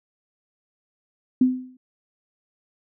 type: tone with exponential decay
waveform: sine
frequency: 255 Hz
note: C4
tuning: 44 cents flat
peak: -11 dBFS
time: 1.41-1.77 s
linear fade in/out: 5 ms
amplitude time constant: 77 ms
effects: none